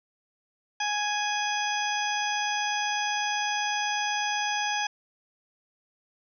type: harmonic tone with a mistuned harmonic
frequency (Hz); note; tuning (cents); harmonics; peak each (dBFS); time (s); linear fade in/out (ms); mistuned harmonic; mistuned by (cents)
832; G#5; +3; 1 / 2 / 3 / 4 / 6 / 7; -29 / -32 / -34 / -35 / -37 / -37; 0.8-4.87; 5; 7; +71
effects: none